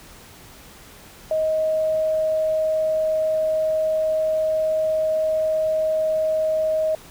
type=tone; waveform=sine; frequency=629 Hz; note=D#5; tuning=19 cents sharp; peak=-18 dBFS; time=1.31-6.95 s; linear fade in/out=2 ms; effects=pink hiss -45 dBFS RMS until 7.1 s